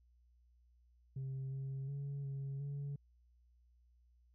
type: tone with pitch steps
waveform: sine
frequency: 133.5 / 135.1 / 140.4 / 137.4 / 141.6 Hz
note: C3 / C#3 / C#3 / C#3 / C#3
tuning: +35 / -44 / +22 / -15 / +37 cents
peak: -37 dBFS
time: 1.16-2.96 s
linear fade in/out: 5 ms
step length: 360 ms
effects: tanh soft clip ceiling -38 dBFS + added 60 Hz sine -66 dBFS peak until 4.34 s